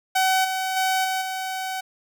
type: tone with level steps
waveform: sawtooth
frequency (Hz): 756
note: F#5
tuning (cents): +37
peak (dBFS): -14 / -20 / -16 / -19 / -23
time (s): 0.15-1.81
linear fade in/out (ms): 10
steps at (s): 0.44 / 0.76 / 1.04 / 1.21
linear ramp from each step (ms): 10
effects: none